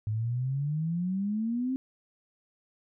sine exponential sweep, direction up, 104.9 to 266.7 Hz, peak -27 dBFS, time 0.07-1.76 s, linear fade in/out 0 ms, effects none

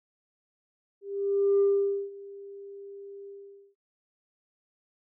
sine tone with ADSR envelope, 398.5 Hz, G4, 28 cents sharp, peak -18 dBFS, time 1.01-3.75 s, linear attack 590 ms, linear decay 500 ms, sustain -23 dB, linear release 470 ms, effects noise-tail reverb RT60 0.1 s tail -19 dB re dry + tanh soft clip ceiling -16 dBFS

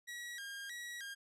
sawtooth tone with vibrato, 1760 Hz, A6, in tune, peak -40 dBFS, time 0.07-1.15 s, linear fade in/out 20 ms, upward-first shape square, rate 1.6 Hz, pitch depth 150 cents each way, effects low-pass 12000 Hz 12 dB/octave

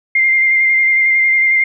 sine tone with vibrato, 2103 Hz, C7, 8 cents sharp, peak -9 dBFS, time 0.15-1.64 s, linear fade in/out 5 ms, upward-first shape square, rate 11 Hz, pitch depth 15 cents each way, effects none

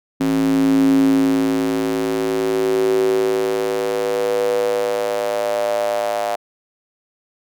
square tone with high-pass filter sweep, 54.3 Hz, A1, 22 cents flat, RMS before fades -18 dBFS, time 0.2-6.36 s, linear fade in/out 10 ms, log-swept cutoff 240 to 660 Hz, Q 7.7, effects none

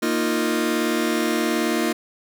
sawtooth chord, Bb suspended fourth, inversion none, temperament just, 233.1 / 310.8 / 349.6 Hz, Bb3 / Eb4 / F4, 0 / -2 / +2 cents, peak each -20 dBFS, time 0.02-1.93 s, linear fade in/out 10 ms, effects none

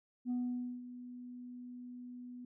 sine tone with ADSR envelope, 246.7 Hz, B3, 2 cents flat, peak -30 dBFS, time 0.25-2.45 s, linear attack 54 ms, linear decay 510 ms, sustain -15 dB, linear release 4 ms, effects tanh soft clip ceiling -31 dBFS

